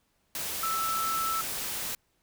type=tone in noise; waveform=sine; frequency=1318.5 Hz; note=E6; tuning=in tune; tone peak=-28 dBFS; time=0.63-1.41 s; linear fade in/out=2 ms; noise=white; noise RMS=-34 dBFS; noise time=0.35-1.95 s; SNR=+3 dB; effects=pink hiss -72 dBFS RMS until 2.22 s